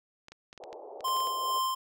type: clicks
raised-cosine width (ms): 0.2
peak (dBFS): -30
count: 11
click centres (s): 0.284 / 0.32 / 0.529 / 0.577 / 0.638 / 0.729 / 1.007 / 1.082 / 1.167 / 1.204 / 1.271
type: band-pass noise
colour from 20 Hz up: pink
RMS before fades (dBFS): -45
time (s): 0.6-1.59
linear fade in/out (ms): 5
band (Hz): 390 to 840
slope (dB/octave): 48
type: tone with tremolo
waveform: square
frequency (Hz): 1046.5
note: C6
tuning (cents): 0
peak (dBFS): -27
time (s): 1.04-1.75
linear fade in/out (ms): 10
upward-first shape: sine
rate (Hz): 2.3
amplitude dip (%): 40
effects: none